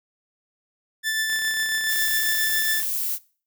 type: tone with tremolo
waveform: sawtooth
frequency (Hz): 1760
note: A6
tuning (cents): 0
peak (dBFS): -17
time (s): 1.03-2.83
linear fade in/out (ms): 50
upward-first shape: triangle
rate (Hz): 7.3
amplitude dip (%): 35
type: click train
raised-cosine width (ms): 0.3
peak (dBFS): -25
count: 52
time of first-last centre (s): 1.3-2.832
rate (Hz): 33.3
type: noise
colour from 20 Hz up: violet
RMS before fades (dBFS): -26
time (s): 1.87-3.19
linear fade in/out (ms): 50
effects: noise-tail reverb RT60 0.4 s tail -21 dB re dry